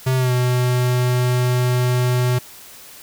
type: tone with pitch glide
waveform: square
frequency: 130 to 124.63 Hz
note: C3 to B2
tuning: -11 to +16 cents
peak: -16 dBFS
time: 0.06-2.39 s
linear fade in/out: 10 ms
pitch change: -73 cents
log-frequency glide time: 0.16-0.32 s
effects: white hiss -41 dBFS RMS until 3.02 s